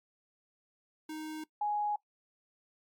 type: tone pair in turn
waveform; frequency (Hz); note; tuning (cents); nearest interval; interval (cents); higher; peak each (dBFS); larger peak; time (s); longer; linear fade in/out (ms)
square / sine; 311.1 / 832.9; D#4 / G#5; 0 / +5; octave + perfect fourth; 1705; second; -39 / -29; second; 1.09-1.44 / 1.61-1.96; neither; 5
effects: noise-tail reverb RT60 0.1 s tail -20 dB re dry + MP3 96 kbps